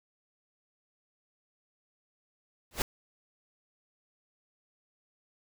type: noise with exponential growth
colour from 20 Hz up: pink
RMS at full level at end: -24 dBFS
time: 2.71-2.82 s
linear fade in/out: 2 ms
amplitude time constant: 22 ms
effects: none